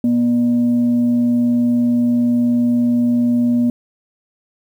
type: tone with frequency modulation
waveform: sine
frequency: 240.5 Hz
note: B3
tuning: 46 cents flat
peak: -12 dBFS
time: 0.04-3.7 s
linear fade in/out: 2 ms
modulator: 360 Hz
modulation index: 0.22
effects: 8-bit